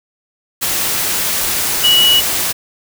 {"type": "tone in noise", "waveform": "sine", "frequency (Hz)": 2929, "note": "F#7", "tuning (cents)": -18, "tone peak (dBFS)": -8, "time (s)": [1.83, 2.21], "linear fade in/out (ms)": 20, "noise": "white", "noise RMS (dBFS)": -17, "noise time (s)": [0.61, 2.53], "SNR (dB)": 6, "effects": []}